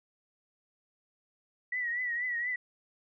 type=tone with vibrato; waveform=sine; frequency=1938 Hz; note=B6; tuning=33 cents flat; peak=-30 dBFS; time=1.72-2.56 s; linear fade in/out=5 ms; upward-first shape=triangle; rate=4.2 Hz; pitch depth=80 cents each way; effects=none